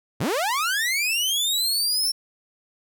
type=linear sweep; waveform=sawtooth; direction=up; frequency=87.31 to 5440 Hz; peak=-18 dBFS; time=0.2-2.12 s; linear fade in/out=10 ms; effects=none